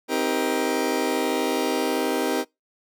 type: chord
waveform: 30% pulse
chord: C minor seventh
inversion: none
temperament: just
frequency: 261.6 / 314 / 392.4 / 470.9 Hz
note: C4 / Eb4 / G4 / Bb4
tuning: 0 / +16 / +2 / +18 cents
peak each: -25 dBFS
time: 0.08-2.45 s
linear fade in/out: 50 ms
effects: noise-tail reverb RT60 0.2 s tail -24 dB re dry